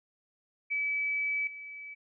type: tone with level steps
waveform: sine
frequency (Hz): 2295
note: D7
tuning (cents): -40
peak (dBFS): -28 / -41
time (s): 0.7-1.95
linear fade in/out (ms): 20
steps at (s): 1.47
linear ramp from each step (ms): 2
effects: none